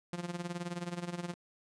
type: tone with tremolo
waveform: sawtooth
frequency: 174.61 Hz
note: F3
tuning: in tune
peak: -30 dBFS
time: 0.13-1.34 s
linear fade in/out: 0 ms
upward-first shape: sine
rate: 19 Hz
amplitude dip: 80%
effects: resampled to 22050 Hz